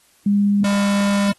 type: tone pair in turn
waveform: sine / square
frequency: 202.7 / 201.1 Hz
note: G#3 / G3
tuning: -42 / +44 cents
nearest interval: unison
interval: 14 cents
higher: first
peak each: -13 / -16 dBFS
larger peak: first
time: 0.26-0.64 / 0.64-1.32 s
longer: second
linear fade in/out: 5 ms
effects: white hiss -56 dBFS RMS until 1.38 s + AAC 32 kbps